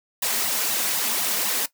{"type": "noise with flanger", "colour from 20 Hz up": "white", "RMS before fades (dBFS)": -24, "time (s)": [0.22, 1.66], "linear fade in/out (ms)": 5, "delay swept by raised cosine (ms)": [1, 4.8], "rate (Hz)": 4, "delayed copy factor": 0.85, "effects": ["noise-tail reverb RT60 0.1 s tail -17 dB re dry", "high-pass 200 Hz 12 dB/octave"]}